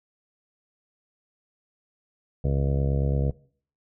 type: harmonic tone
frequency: 69 Hz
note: C#2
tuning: 7 cents flat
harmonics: 1 / 2 / 3 / 4 / 5 / 6 / 7 / 8 / 9 / 10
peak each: -25 / -24 / -34 / -38 / -41 / -39 / -34 / -42 / -40 / -47 dBFS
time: 2.44-3.31 s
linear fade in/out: 5 ms
effects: noise-tail reverb RT60 0.5 s tail -21 dB re dry